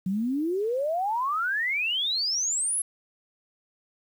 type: exponential sweep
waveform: sine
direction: up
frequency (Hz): 180 to 11175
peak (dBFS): -24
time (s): 0.06-2.82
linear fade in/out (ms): 5
effects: 9-bit